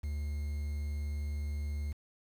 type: tone with quantisation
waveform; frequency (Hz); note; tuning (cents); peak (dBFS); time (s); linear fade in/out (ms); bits
triangle; 73.42; D2; 0; -31; 0.03-1.93; 10; 9
effects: none